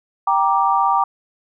sine chord, G minor, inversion none, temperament just, 784 / 940.8 / 1176 Hz, G5 / Bb5 / D6, 0 / +16 / +2 cents, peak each -18 dBFS, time 0.27-1.04 s, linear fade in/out 5 ms, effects none

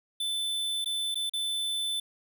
square tone with dropouts, 3520 Hz, A7, in tune, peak -29 dBFS, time 0.2-2 s, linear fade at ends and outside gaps 5 ms, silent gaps 0.845-0.858 / 1.145-1.155 / 1.296-1.335 s, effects none

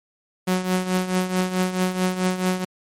sawtooth tone with tremolo, 184.1 Hz, F#3, 8 cents flat, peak -13 dBFS, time 0.47-2.65 s, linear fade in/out 10 ms, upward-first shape triangle, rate 4.6 Hz, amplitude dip 75%, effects MP3 64 kbps

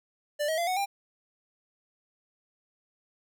square tone with pitch steps, 590 / 636 / 685.6 / 739.1 / 796.7 Hz, D5 / D#5 / F5 / F#5 / G5, +8 / +38 / -32 / -2 / +28 cents, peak -27 dBFS, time 0.39-0.86 s, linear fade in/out 20 ms, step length 94 ms, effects none

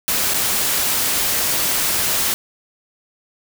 white noise with dropouts, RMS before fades -19 dBFS, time 0.08-2.34 s, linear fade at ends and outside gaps 0 ms, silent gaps 0.337-0.343 s, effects none

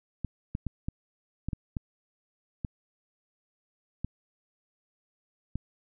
clicks, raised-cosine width 5 ms, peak -19 dBFS, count 10, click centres 0.247 / 0.551 / 0.667 / 0.885 / 1.486 / 1.532 / 1.768 / 2.648 / 4.046 / 5.556 s, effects none

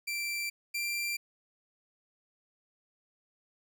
sawtooth tone pair in turn, 2349 / 2365 Hz, D7 / D7, 0 / +12 cents, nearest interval unison, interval 12 cents, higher second, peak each -29 / -28 dBFS, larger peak second, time 0.07-0.5 / 0.74-1.17 s, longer neither, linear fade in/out 10 ms, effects none

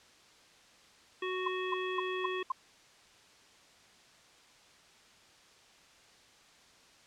harmonic tone, 370 Hz, F#4, in tune, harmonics 1 / 3 / 5 / 7 / 9, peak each -35 / -40 / -42 / -43 / -45 dBFS, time 1.22-2.43 s, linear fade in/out 5 ms
sine tone bursts, 1047 Hz, C6, 1 cent sharp, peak -28 dBFS, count 5, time 1.46-2.52 s, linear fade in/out 5 ms, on 20 ms, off 240 ms
effects white hiss -60 dBFS RMS until 7.06 s + low-pass 6000 Hz 12 dB/octave

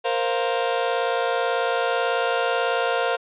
sawtooth chord, Bb suspended second, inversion none, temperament just, 466.2 / 524.4 / 699.2 Hz, Bb4 / C5 / F5, 0 / +4 / +2 cents, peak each -21 dBFS, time 0.04-3.17 s, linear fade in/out 20 ms, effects resampled to 8000 Hz

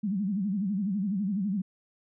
sine tone with vibrato, 197.8 Hz, G3, 16 cents sharp, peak -26 dBFS, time 0.03-1.62 s, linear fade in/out 10 ms, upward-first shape sine, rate 12 Hz, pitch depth 150 cents each way, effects none

